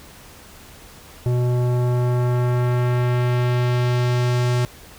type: tone with low-pass filter sweep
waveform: square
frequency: 123.1 Hz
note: B2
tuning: 5 cents flat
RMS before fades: -19 dBFS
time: 1.26-4.65 s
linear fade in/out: 0 ms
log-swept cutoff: 560 to 8300 Hz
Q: 0.81
effects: added 76 Hz sine -51 dBFS peak until 4.98 s + pink hiss -44 dBFS RMS until 4.98 s